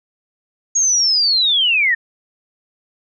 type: linear sweep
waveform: sine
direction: down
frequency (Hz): 6645 to 1785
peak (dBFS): -12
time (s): 0.75-1.95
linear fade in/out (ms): 10
effects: none